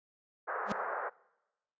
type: band-pass noise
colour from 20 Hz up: white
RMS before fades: -37 dBFS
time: 0.47-1.1 s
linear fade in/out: 20 ms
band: 420 to 1600 Hz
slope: 48 dB/octave
type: tone with exponential growth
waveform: sawtooth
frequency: 204.9 Hz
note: G#3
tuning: 23 cents flat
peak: -26 dBFS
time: 0.65-0.72 s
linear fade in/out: 0 ms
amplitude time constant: 15 ms
effects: noise-tail reverb RT60 1.0 s tail -24 dB re dry + resampled to 16000 Hz